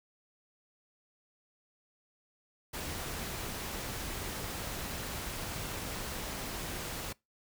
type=noise; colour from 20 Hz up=pink; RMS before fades=-39 dBFS; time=2.73-7.13 s; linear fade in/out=10 ms; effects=noise-tail reverb RT60 0.2 s tail -23 dB re dry